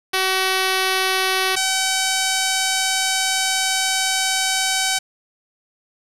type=tone pair in turn; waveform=5% pulse; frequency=378 / 762.8 Hz; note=F#4 / G5; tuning=+37 / -47 cents; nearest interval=octave; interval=1216 cents; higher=second; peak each=-6 dBFS; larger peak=neither; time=0.13-1.56 / 1.56-4.99 s; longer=second; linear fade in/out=10 ms; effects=low-pass 12000 Hz 12 dB/octave + 7-bit